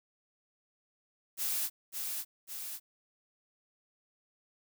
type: noise with echo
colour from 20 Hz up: blue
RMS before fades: -33 dBFS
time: 1.37-1.7 s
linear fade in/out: 50 ms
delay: 550 ms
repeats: 2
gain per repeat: -4 dB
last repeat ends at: 2.8 s
effects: none